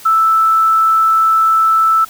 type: tone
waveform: sine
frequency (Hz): 1318.5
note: E6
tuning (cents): 0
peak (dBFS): -8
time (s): 0.05-2.05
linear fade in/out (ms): 10
effects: white hiss -37 dBFS RMS until 2.09 s